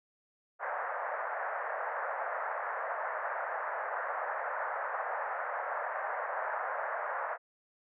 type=band-pass noise; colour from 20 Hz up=pink; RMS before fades=-36 dBFS; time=0.59-7.38 s; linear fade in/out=50 ms; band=550 to 1800 Hz; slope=48 dB/octave; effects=none